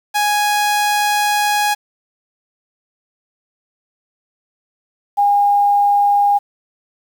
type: tone pair in turn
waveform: sawtooth / sine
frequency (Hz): 830.6 / 812.6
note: G#5 / G#5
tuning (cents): 0 / -38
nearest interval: unison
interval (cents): 38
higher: first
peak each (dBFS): -10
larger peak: neither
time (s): 0.14-1.75 / 5.17-6.39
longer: first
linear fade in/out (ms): 20
effects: 7-bit